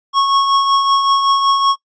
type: tone with tremolo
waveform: square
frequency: 1100 Hz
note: C#6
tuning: 14 cents flat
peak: -10 dBFS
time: 0.13-1.76 s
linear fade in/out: 50 ms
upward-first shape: triangle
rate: 5.3 Hz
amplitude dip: 50%
effects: noise-tail reverb RT60 0.1 s tail -22 dB re dry + resampled to 16000 Hz